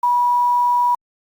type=tone with quantisation; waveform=sine; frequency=972 Hz; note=B5; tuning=28 cents flat; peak=-13 dBFS; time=0.03-0.95 s; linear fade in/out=5 ms; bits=7; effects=Opus 48 kbps